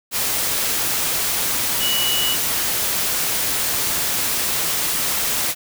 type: tone in noise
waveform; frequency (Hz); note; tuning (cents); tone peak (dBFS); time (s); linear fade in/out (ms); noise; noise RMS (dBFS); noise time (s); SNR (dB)
sine; 2937; F#7; -13; -20; 1.79-2.37; 50; white; -21; 0.11-5.55; -2
effects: none